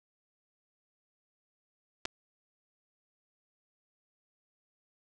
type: clicks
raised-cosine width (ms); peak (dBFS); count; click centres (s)
0.2; -17 / -17; 2; 2.053 / 2.056
effects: none